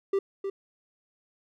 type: tone with echo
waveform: triangle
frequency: 392.4 Hz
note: G4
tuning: 2 cents sharp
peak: -20 dBFS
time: 0.13-0.19 s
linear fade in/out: 5 ms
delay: 310 ms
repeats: 1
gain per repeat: -7 dB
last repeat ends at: 0.5 s
effects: none